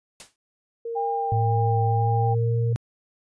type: noise with exponential decay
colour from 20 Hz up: white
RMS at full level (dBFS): -37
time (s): 0.2-0.36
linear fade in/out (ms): 1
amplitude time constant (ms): 34
type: tone with tremolo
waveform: sine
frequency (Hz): 463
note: A#4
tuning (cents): -12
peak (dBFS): -27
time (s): 0.85-2.73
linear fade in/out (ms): 5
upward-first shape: sine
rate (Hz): 1.5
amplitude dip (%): 30
type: tone with vibrato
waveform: sine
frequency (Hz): 798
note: G5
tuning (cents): +31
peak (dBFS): -24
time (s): 0.95-2.35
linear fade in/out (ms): 20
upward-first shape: sine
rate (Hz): 2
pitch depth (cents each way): 13
type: tone with pitch glide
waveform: sine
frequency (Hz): 110 to 116.54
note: A2 to A#2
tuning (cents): 0 to 0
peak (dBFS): -20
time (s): 1.32-2.76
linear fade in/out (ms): 0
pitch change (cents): +100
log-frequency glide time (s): 1.93-2.57
effects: resampled to 22050 Hz